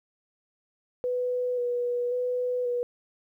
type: tone with vibrato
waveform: sine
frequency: 491.4 Hz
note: B4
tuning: 9 cents flat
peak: -25 dBFS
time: 1.04-2.83 s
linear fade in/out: 0 ms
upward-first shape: square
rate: 0.93 Hz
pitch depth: 18 cents each way
effects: 11-bit